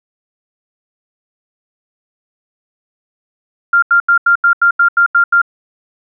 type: tone bursts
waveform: sine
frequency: 1394 Hz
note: F6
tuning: 4 cents flat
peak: -6 dBFS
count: 10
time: 3.73-5.417 s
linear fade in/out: 5 ms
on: 94 ms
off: 83 ms
effects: none